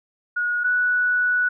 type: tone pair in turn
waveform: sine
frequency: 1449 / 1475.2 Hz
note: F#6 / F#6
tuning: -37 / -6 cents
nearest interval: unison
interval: 31 cents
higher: second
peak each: -20 / -17 dBFS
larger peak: second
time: 0.36-0.64 / 0.64-1.49 s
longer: second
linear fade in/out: 10 ms
effects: none